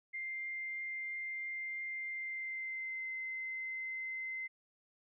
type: tone with pitch glide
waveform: sine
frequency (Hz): 2099 to 2065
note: C7 to C7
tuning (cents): +5 to -23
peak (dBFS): -38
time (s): 0.13-4.48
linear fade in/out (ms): 20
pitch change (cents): -28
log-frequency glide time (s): 2.03-3.14
effects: none